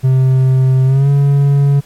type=tone with pitch glide; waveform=triangle; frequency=130.81 to 141.01 Hz; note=C3 to C#3; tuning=0 to +30 cents; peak=-5 dBFS; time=0.03-1.81 s; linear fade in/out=20 ms; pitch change=+130 cents; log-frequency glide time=0.85-1.09 s; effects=pink hiss -45 dBFS RMS until 1.85 s + MP3 64 kbps